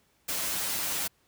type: noise with comb filter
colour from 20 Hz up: white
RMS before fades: -31 dBFS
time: 0.28-1.08 s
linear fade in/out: 10 ms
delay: 8.2 ms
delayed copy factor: -1
effects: pink hiss -68 dBFS RMS until 1.27 s + high-pass 60 Hz 12 dB/octave